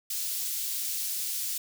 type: high-pass noise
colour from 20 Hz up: white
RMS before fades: -32 dBFS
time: 0.1-1.58 s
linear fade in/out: 5 ms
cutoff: 4000 Hz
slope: 12 dB/octave
effects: none